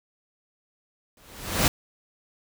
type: noise with exponential growth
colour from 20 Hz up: pink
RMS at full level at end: -18 dBFS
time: 1.17-1.68 s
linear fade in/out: 2 ms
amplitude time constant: 110 ms
effects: none